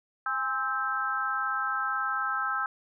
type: harmonic tone with a mistuned harmonic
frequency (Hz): 261.5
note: C4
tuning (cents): -1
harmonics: 3 / 4 / 5 / 6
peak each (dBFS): -37 / -37 / -29 / -32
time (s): 0.26-2.66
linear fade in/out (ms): 2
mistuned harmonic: 3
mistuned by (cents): +72
effects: none